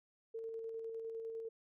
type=tone with tremolo; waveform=sine; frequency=451.8 Hz; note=A4; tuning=46 cents sharp; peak=-40 dBFS; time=0.34-1.49 s; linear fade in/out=10 ms; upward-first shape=square; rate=9.9 Hz; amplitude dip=25%; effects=none